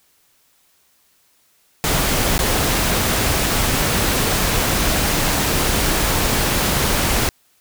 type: noise with dropouts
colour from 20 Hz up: pink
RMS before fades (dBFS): -18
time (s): 1.84-7.29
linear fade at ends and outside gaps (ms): 0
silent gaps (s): 2.38-2.391
effects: white hiss -59 dBFS RMS until 7.6 s